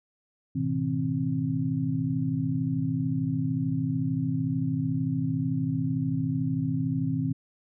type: tone cluster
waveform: sine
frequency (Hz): 109.8 / 127.7 / 161.1 / 264.4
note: A2 / C3 / E3 / C4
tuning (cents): -3 / -42 / -39 / +18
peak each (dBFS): -36 / -30 / -29 / -29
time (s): 0.55-7.33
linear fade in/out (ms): 10
effects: none